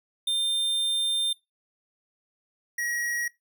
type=tone pair in turn; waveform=square; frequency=3600 / 1903 Hz; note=A7 / A#6; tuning=+39 / +35 cents; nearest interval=major seventh; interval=1104 cents; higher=first; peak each=-24 / -28 dBFS; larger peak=first; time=0.27-1.33 / 2.78-3.28 s; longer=first; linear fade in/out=5 ms; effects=noise-tail reverb RT60 0.2 s tail -21 dB re dry